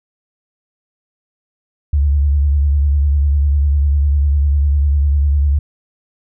sine tone with vibrato, 71.5 Hz, D2, 46 cents flat, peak -10 dBFS, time 1.93-5.59 s, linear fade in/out 5 ms, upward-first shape sine, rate 10 Hz, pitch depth 67 cents each way, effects none

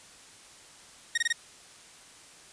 sawtooth tone bursts, 1864.7 Hz, A#6, in tune, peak -20 dBFS, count 4, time 1.15-1.327 s, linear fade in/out 5 ms, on 27 ms, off 23 ms, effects white hiss -52 dBFS RMS until 2.52 s + resampled to 22050 Hz

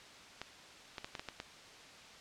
clicks, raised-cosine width 0.2 ms, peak -23 dBFS, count 7, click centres 0.416 / 0.982 / 1.045 / 1.152 / 1.195 / 1.287 / 1.401 s, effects white hiss -54 dBFS RMS until 2.2 s + low-pass 5000 Hz 12 dB/octave

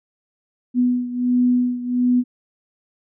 sine beating tone pair, 246.9 / 248.3 Hz, B3 / B3, 0 / +9 cents, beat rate 1.4 Hz, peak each -17 / -21 dBFS, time 0.74-2.24 s, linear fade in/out 50 ms, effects none

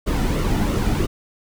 brown noise with flanger, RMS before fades -20 dBFS, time 0.06-1.07 s, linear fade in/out 20 ms, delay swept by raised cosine 1.2 to 1.87 ms, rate 3 Hz, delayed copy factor -0.5, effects none

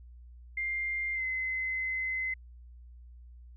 sine tone with pitch glide, 2100 to 2050 Hz, C7 to C7, +6 to -36 cents, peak -30 dBFS, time 0.57-2.34 s, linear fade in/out 5 ms, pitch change -42 cents, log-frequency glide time 1.14-1.24 s, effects added 60 Hz sine -48 dBFS peak until 3.56 s

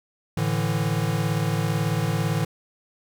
square chord, A suspended fourth, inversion none, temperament equal, 110 / 146.83 / 164.81 Hz, A2 / D3 / E3, 0 / 0 / 0 cents, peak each -27 dBFS, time 0.37-2.45 s, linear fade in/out 5 ms, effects none

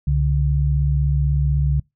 sine tone pair together, 66.73 / 142.8 Hz, C2 / D3, +35 / -48 cents, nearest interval octave + minor second, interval 1317 cents, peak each -18 dBFS, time 0.07-1.8 s, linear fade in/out 5 ms, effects noise-tail reverb RT60 0.2 s tail -26 dB re dry

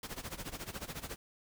pink noise with tremolo, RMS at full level -40 dBFS, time 0.03-1.16 s, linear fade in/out 2 ms, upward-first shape sine, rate 14 Hz, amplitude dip 85%, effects none

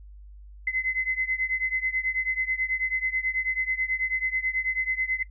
sine beating tone pair, 2043 / 2052.2 Hz, C7 / C7, -42 / -34 cents, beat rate 9.2 Hz, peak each -26 / -28 dBFS, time 0.67-5.23 s, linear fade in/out 5 ms, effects noise-tail reverb RT60 0.1 s tail -18 dB re dry + added 50 Hz sine -43 dBFS peak until 5.3 s

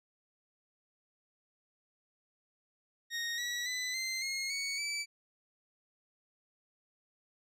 20% pulse tone with pitch steps, 1864.7 / 1932.7 / 2003 / 2076 / 2152 / 2230 / 2312 Hz, A#6 / B6 / B6 / C7 / C7 / C#7 / D7, 0 / -38 / +24 / -14 / +48 / +10 / -28 cents, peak -29 dBFS, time 3.1-5.06 s, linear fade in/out 50 ms, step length 280 ms, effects low-pass 11000 Hz 12 dB/octave

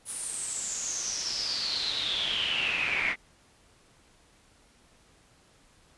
brown noise with band-pass filter sweep, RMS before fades -31 dBFS, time 0.05-3.16 s, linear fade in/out 50 ms, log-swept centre 10000 to 2100 Hz, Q 9.7, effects pink hiss -61 dBFS RMS until 5.97 s + resampled to 24000 Hz

